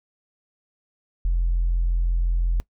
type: tone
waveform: sine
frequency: 42.85 Hz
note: F1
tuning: 32 cents flat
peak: -17 dBFS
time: 1.25-2.6 s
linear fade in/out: 0 ms
effects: noise-tail reverb RT60 0.1 s tail -22 dB re dry + tanh soft clip ceiling -15 dBFS